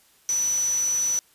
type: tone in noise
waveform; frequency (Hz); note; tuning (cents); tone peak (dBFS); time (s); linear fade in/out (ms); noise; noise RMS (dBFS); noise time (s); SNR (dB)
sine; 5950; F#8; +9; -21; 0.29-1.19; 0; white; -37; 0.29-1.19; +13
effects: white hiss -59 dBFS RMS until 1.34 s + resampled to 32000 Hz